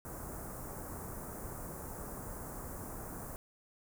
pink band-stop noise, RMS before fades -44 dBFS, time 0.05-3.36 s, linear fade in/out 0 ms, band 1400 to 7900 Hz, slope 24 dB/octave, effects none

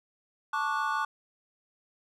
triangle chord, D major seventh, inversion second, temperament equal with one note detuned, 880 / 1108.7 / 1174.7 / 1464.7 Hz, A5 / C#6 / D6 / F#6, 0 / 0 / 0 / -18 cents, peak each -31 dBFS, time 0.53-1.05 s, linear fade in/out 5 ms, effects none

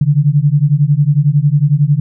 sine beating tone pair, 140.4 / 151.4 Hz, C#3 / D#3, +22 / -47 cents, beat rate 11 Hz, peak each -11 dBFS, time 0.01-2 s, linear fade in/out 5 ms, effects none

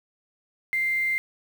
sine tone with quantisation, 2093 Hz, C7, in tune, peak -22 dBFS, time 0.73-1.18 s, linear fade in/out 0 ms, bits 7, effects none

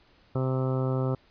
harmonic tone, 130.5 Hz, C3, 4 cents flat, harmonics 1 / 2 / 3 / 4 / 5 / 6 / 7 / 8 / 9 / 10, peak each -26 / -33 / -33 / -34 / -41 / -44 / -45 / -46 / -45 / -42 dBFS, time 0.35-1.15 s, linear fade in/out 5 ms, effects pink hiss -61 dBFS RMS until 1.3 s + resampled to 11025 Hz

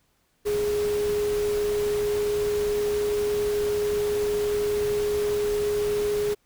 sine tone in noise, 415.3 Hz, G#4, in tune, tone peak -22 dBFS, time 0.45-6.35 s, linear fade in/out 20 ms, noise pink, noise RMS -36 dBFS, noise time 0.45-6.35 s, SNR +11 dB, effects pink hiss -68 dBFS RMS until 6.45 s

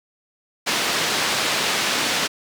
white band-pass noise, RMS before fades -22 dBFS, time 0.66-2.28 s, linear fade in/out 20 ms, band 160 to 4500 Hz, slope 12 dB/octave, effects none

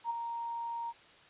sine tone with ADSR envelope, 932.3 Hz, A#5, in tune, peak -29 dBFS, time 0.04-0.93 s, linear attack 60 ms, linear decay 16 ms, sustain -6 dB, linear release 39 ms, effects white hiss -58 dBFS RMS until 1.29 s + resampled to 8000 Hz

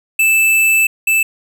square tone pair in turn, 2637 / 2637 Hz, E7 / E7, 0 / 0 cents, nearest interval unison, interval 0 cents, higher neither, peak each -10 / -11 dBFS, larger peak first, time 0.19-0.87 / 1.07-1.23 s, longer first, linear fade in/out 5 ms, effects none

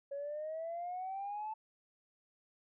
sine exponential sweep, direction up, 554.4 to 880 Hz, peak -37 dBFS, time 0.11-1.54 s, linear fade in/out 10 ms, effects tanh soft clip ceiling -34 dBFS

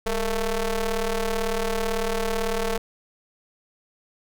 sawtooth ring-modulated tone, 220 Hz, A3, in tune, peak -16 dBFS, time 0.06-2.78 s, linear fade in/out 5 ms, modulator 239 Hz, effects none

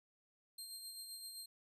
20% pulse tone with tremolo, 4186 Hz, C8, in tune, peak -40 dBFS, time 0.58-1.46 s, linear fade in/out 5 ms, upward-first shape sine, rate 7.7 Hz, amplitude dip 40%, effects resampled to 32000 Hz

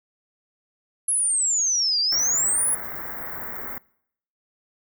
sine exponential two-way sweep, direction down then up, 10890 to 4654 to 10890 Hz, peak -19 dBFS, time 1.08-2.75 s, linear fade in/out 5 ms, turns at 2 s
white band-stop noise, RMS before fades -33 dBFS, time 2.12-3.78 s, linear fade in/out 2 ms, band 2100 to 15000 Hz, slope 96 dB/octave
effects noise-tail reverb RT60 0.7 s tail -24 dB re dry

